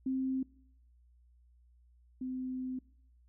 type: tone pair in turn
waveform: sine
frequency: 262.7 / 257.1 Hz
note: C4 / C4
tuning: +7 / -30 cents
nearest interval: unison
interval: 37 cents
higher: first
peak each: -30 / -35 dBFS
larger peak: first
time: 0.06-0.43 / 2.21-2.79 s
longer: second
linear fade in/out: 5 ms
effects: noise-tail reverb RT60 0.7 s tail -23 dB re dry + added 60 Hz sine -61 dBFS peak until 3.28 s